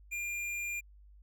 sine tone with tanh clipping, 2400 Hz, D7, 37 cents sharp, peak -36 dBFS, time 0.11-0.81 s, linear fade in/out 20 ms, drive 15 dB, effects added 50 Hz sine -54 dBFS peak until 1.22 s

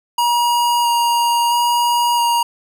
square tone with vibrato, 950 Hz, A#5, 33 cents sharp, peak -14 dBFS, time 0.18-2.43 s, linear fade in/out 5 ms, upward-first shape square, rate 0.75 Hz, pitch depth 9 cents each way, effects none

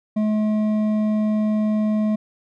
sine tone with hard clipping, 213.8 Hz, A3, 49 cents flat, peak -19 dBFS, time 0.16-2.16 s, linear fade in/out 10 ms, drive 7 dB, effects none

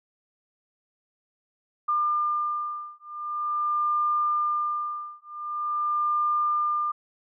sine beating tone pair, 1200 / 1200.45 Hz, D6 / D6, +37 / +38 cents, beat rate 0.45 Hz, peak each -27 dBFS, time 1.88-6.92 s, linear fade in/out 10 ms, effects none

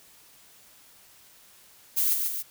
violet noise with echo, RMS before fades -24 dBFS, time 1.96-2.15 s, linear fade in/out 20 ms, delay 140 ms, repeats 2, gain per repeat -4 dB, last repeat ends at 2.43 s, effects white hiss -55 dBFS RMS until 2.5 s

